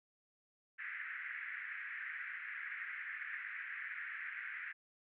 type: band-pass noise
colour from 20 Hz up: pink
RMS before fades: -45 dBFS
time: 0.78-4.73 s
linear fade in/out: 20 ms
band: 1600 to 2100 Hz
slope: 48 dB/octave
effects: none